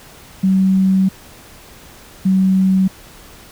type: tone pair in turn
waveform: sine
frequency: 190.2 / 189.43 Hz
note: F#3 / F#3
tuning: +48 / +41 cents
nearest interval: unison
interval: 7 cents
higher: first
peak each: -10 dBFS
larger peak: neither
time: 0.43-1.09 / 2.25-2.88 s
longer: first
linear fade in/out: 10 ms
effects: pink hiss -41 dBFS RMS until 3.51 s